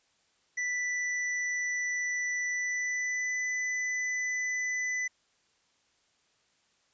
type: tone with pitch glide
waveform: square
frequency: 1977 to 1998.8 Hz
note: B6 to B6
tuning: +1 to +20 cents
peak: -30 dBFS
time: 0.57-5.08 s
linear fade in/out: 10 ms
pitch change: +19 cents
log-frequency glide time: 2.49-3.37 s
effects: white hiss -70 dBFS RMS until 6.93 s + resampled to 16000 Hz